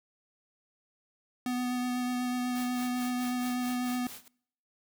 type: tone with vibrato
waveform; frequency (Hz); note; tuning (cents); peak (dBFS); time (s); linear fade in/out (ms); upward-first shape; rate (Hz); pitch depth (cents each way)
square; 248.3; B3; +9; -30; 1.46-4.07; 2; triangle; 8.1; 15
type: noise with tremolo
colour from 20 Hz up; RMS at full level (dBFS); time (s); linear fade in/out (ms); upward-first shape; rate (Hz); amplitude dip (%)
white; -44; 2.55-4.28; 2; sine; 4.6; 90
effects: noise-tail reverb RT60 0.7 s tail -26 dB re dry